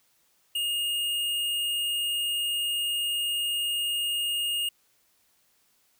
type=tone with hard clipping; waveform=sine; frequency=2844 Hz; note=F7; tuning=31 cents sharp; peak=-27 dBFS; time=0.55-4.69 s; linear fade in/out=5 ms; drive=14 dB; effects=white hiss -67 dBFS RMS until 5.99 s